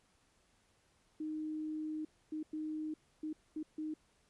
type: tone bursts at uneven times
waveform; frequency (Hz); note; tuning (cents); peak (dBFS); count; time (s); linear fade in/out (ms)
sine; 309.7; D#4; -8; -37; 6; 1.2-2.05 / 2.32-2.43 / 2.53-2.94 / 3.23-3.33 / 3.56-3.63 / 3.78-3.94; 5
effects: pink hiss -72 dBFS RMS until 4.29 s + resampled to 24000 Hz